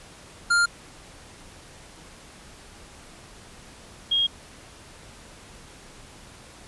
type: tone pair in turn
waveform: square / sine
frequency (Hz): 1400 / 3259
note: F6 / G#7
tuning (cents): +4 / -33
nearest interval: octave + minor third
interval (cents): 1463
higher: second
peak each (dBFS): -18 / -19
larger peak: first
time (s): 0.5-0.66 / 4.11-4.27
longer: neither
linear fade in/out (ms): 10
effects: pink hiss -47 dBFS RMS until 6.67 s + resampled to 24000 Hz